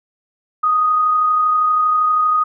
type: tone with amplitude modulation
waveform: sine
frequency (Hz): 1244.5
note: D#6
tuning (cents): 0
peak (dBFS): -11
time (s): 0.63-2.44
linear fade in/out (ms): 10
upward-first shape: sine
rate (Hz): 32.6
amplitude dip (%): 25
effects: none